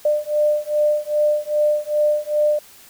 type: beating tone pair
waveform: sine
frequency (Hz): 597 / 599.5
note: D5 / D5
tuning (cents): +28 / +36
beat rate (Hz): 2.5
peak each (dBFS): -19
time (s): 0.05-2.59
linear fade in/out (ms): 5
effects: white hiss -46 dBFS RMS until 2.89 s